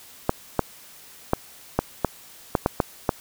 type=clicks; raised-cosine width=1 ms; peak=-4 dBFS; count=9; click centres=0.294 / 0.593 / 1.334 / 1.79 / 2.047 / 2.552 / 2.661 / 2.802 / 3.092 s; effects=white hiss -47 dBFS RMS until 3.2 s